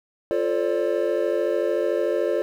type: chord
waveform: triangle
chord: D minor seventh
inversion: first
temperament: equal with one note detuned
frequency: 349.2 / 440 / 533.9 / 587.3 Hz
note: F4 / A4 / C5 / D5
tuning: 0 / 0 / +35 / 0 cents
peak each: -24 dBFS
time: 0.31-2.42 s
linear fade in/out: 0 ms
effects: 9-bit